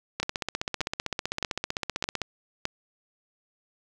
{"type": "two click trains", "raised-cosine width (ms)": 0.2, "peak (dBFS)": [-10, -11], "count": [5, 32], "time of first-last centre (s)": [[0.2, 2.654], [0.23, 2.217]], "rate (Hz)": [1.63, 15.6], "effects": []}